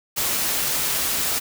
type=noise; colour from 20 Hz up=white; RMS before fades=-23 dBFS; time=0.16-1.4 s; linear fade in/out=20 ms; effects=none